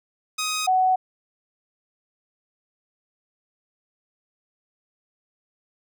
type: tone pair in turn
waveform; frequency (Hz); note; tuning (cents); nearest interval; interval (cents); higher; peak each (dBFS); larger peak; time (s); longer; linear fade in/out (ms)
10% pulse / sine; 1255 / 746.2; D#6 / F#5; +15 / +14; major sixth; 901; first; -16; neither; 0.38-0.67 / 0.67-0.96; neither; 10
effects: none